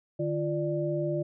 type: tone cluster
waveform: sine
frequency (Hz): 151 / 345.3 / 591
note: D3 / F4 / D5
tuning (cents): +48 / -20 / +11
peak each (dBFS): -31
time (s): 0.19-1.23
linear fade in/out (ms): 10
effects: none